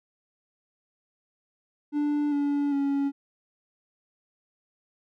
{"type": "tone with pitch steps", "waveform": "triangle", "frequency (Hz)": [293.7, 286.5, 279.5], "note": ["D4", "D4", "C#4"], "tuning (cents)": [0, -43, 14], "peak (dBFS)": -21, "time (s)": [1.92, 3.12], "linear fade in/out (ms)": 50, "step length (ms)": 400, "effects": []}